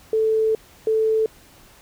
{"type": "tone pair in turn", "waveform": "sine", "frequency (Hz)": [440, 440], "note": ["A4", "A4"], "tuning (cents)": [0, 0], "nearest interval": "unison", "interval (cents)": 0, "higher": "neither", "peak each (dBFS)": -16, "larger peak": "neither", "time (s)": [[0.13, 0.55], [0.87, 1.26]], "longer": "first", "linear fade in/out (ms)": 2, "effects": ["pink hiss -50 dBFS RMS until 1.81 s"]}